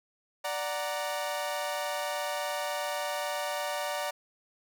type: chord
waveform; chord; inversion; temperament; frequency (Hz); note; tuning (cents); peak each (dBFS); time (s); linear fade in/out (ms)
sawtooth; D augmented; none; equal; 587.3 / 740 / 932.3; D5 / F#5 / A#5; 0 / 0 / 0; -30 / -33 / -33; 0.44-4.11; 10
effects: none